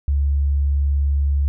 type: tone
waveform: sine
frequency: 70.6 Hz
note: C#2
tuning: 32 cents sharp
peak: -15 dBFS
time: 0.08-1.48 s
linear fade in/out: 0 ms
effects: none